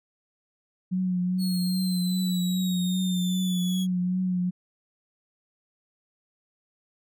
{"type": "tone with vibrato", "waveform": "sine", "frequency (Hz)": 182.4, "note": "F#3", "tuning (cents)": -24, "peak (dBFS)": -23, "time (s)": [0.91, 4.51], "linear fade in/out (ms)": 20, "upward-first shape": "triangle", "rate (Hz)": 2.5, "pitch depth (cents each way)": 37}
{"type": "exponential sweep", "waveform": "sawtooth", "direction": "down", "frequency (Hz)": [4355, 3322], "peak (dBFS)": -31, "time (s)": [1.38, 3.87], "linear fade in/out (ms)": 50}
{"effects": []}